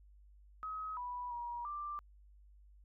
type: tone with pitch steps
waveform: sine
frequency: 1272 / 983 / 955 / 1181 Hz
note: D#6 / B5 / A#5 / D6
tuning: +38 / -8 / +42 / +9 cents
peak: -39 dBFS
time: 0.63-1.99 s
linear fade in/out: 0 ms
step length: 340 ms
effects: added 50 Hz sine -58 dBFS peak until 2.84 s